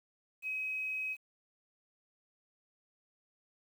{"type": "tone with quantisation", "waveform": "sine", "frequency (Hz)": 2537, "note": "D#7", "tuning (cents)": 33, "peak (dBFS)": -34, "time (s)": [0.42, 1.17], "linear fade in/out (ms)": 50, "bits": 10, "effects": []}